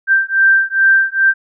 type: beating tone pair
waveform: sine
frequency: 1569 / 1571.4 Hz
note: G6 / G6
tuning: +1 / +4 cents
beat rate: 2.4 Hz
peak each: -12 dBFS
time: 0.07-1.34 s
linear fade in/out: 50 ms
effects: none